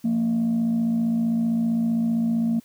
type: tone pair together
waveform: sine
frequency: 174.8 / 230.2 Hz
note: F3 / A#3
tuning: +2 / -22 cents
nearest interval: perfect fourth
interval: 476 cents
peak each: -27 / -18 dBFS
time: 0.04-2.6 s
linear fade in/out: 10 ms
effects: tanh soft clip ceiling -17 dBFS + white hiss -57 dBFS RMS until 2.64 s